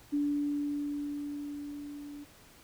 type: tone with level ramp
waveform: sine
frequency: 290 Hz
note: D4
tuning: 22 cents flat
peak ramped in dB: -26 to -42 dBFS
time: 0.12-2.25 s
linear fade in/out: 20 ms
effects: pink hiss -57 dBFS RMS until 2.63 s